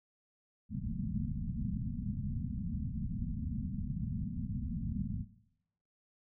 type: low-pass noise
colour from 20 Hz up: white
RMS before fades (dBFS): -37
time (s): 0.69-5.26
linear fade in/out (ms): 50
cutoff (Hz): 240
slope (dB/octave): 96
effects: noise-tail reverb RT60 0.8 s tail -17 dB re dry